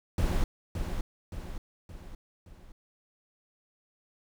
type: noise with echo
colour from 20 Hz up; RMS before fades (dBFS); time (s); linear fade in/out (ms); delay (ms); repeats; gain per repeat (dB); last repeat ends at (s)
brown; -26; 0.18-0.44; 2; 570; 4; -6; 2.72
effects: none